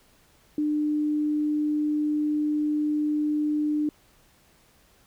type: tone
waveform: sine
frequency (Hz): 300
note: D4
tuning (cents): +37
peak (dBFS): -22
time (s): 0.58-3.89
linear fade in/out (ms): 2
effects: pink hiss -60 dBFS RMS until 5.06 s